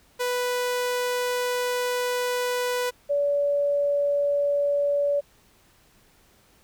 sawtooth / sine tone pair in turn, 493.9 / 572.7 Hz, B4 / D5, 0 / -44 cents, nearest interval minor third, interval 256 cents, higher second, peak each -20 / -20 dBFS, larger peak neither, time 0.19-2.91 / 3.09-5.21 s, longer first, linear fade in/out 20 ms, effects pink hiss -59 dBFS RMS until 6.63 s

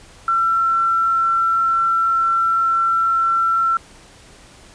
sine tone with frequency modulation, 1349 Hz, E6, 40 cents sharp, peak -14 dBFS, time 0.28-3.77 s, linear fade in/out 2 ms, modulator 45.1 Hz, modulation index 0.22, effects pink hiss -45 dBFS RMS until 4.74 s + resampled to 22050 Hz

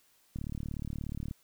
click train, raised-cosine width 5 ms, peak -25 dBFS, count 36, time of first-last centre 0.36-1.311 s, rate 36.8 Hz, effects white hiss -67 dBFS RMS until 1.43 s

